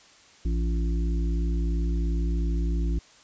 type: harmonic tone with a mistuned harmonic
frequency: 56.1 Hz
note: A1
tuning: 34 cents sharp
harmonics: 1 / 3 / 5 / 6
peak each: -23 / -33 / -37 / -39 dBFS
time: 0.45-2.99 s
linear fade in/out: 5 ms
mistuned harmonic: 6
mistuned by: +35 cents
effects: white hiss -54 dBFS RMS until 3.23 s + resampled to 16000 Hz

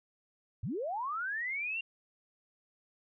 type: linear sweep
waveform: sine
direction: up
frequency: 78 to 2794 Hz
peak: -33 dBFS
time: 0.63-1.81 s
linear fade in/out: 5 ms
effects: none

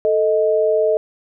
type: tone pair together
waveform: sine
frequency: 440 / 625.2 Hz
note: A4 / D#5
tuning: 0 / +8 cents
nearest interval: tritone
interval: 608 cents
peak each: -16 dBFS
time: 0.05-0.97 s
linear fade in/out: 0 ms
effects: none

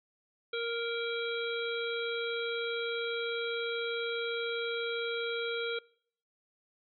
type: harmonic tone with a mistuned harmonic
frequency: 466.2 Hz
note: A#4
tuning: in tune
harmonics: 1 / 3 / 5 / 7 / 8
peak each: -34 / -39 / -41 / -42 / -43 dBFS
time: 0.53-5.79 s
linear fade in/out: 5 ms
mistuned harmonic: 8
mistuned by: +80 cents
effects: noise-tail reverb RT60 0.6 s tail -24 dB re dry

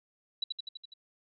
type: tone with echo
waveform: sine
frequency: 3930 Hz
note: B7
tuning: 9 cents flat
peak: -28 dBFS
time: 0.42-0.44 s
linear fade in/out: 5 ms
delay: 83 ms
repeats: 6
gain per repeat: -3 dB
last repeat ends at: 0.938 s
effects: none

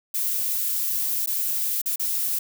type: noise with dropouts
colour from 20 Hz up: violet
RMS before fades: -25 dBFS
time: 0.14-2.39 s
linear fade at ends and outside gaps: 5 ms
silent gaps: 1.261-1.273 / 1.817-1.858 / 1.959-1.995 s
effects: none

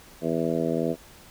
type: harmonic tone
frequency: 82.1 Hz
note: E2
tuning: 6 cents flat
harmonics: 2 / 3 / 4 / 5 / 6 / 7 / 8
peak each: -31 / -29 / -30 / -31 / -30 / -35 / -32 dBFS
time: 0.21-0.96 s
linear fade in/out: 50 ms
effects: pink hiss -50 dBFS RMS until 1.3 s

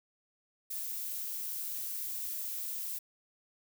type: noise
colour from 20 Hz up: violet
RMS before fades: -38 dBFS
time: 0.7-2.99 s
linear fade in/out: 10 ms
effects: none

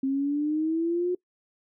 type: exponential sweep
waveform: sine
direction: up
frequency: 265.7 to 363.4 Hz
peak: -23 dBFS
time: 0.03-1.15 s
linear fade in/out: 5 ms
effects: noise-tail reverb RT60 0.1 s tail -23 dB re dry

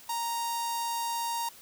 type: tone with notch filter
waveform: sawtooth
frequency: 932.3 Hz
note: A#5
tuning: in tune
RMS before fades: -32 dBFS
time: 0.09-1.49 s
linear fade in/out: 5 ms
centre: 2100 Hz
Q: 0.74
effects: white hiss -52 dBFS RMS until 1.61 s

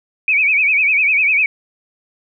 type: tone with vibrato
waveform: sine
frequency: 2404 Hz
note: D7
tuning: 40 cents sharp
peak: -11 dBFS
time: 0.28-1.46 s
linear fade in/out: 2 ms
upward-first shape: sine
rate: 10 Hz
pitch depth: 130 cents each way
effects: none

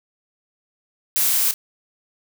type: noise with echo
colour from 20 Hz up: blue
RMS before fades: -19 dBFS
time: 1.16-1.51 s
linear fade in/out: 0 ms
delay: 30 ms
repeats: 1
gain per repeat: -11 dB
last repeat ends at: 1.54 s
effects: none

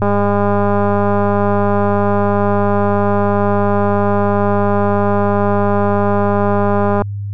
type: click train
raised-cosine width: 1 ms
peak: -3 dBFS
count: 1422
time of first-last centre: 0.02-7.02 s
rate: 203 Hz
effects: added 101 Hz sine -20 dBFS peak until 7.33 s

